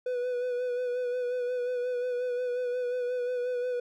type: tone with vibrato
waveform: triangle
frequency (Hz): 494.7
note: B4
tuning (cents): +3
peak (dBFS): -26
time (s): 0.06-3.8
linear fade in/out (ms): 5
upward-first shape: sine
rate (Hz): 5.6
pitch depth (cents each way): 30
effects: none